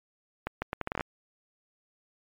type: accelerating click train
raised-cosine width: 0.5 ms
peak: -15 dBFS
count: 10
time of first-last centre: 0.47-1.009 s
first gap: 150 ms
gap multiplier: 0.74
effects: MP3 96 kbps